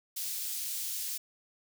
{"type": "high-pass noise", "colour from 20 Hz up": "white", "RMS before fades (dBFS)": -36, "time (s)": [0.16, 1.18], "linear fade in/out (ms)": 10, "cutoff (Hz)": 3900, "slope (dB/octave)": 12, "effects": []}